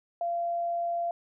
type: tone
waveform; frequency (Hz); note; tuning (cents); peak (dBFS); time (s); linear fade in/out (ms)
sine; 687; F5; -29; -27; 0.21-1.11; 2
effects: none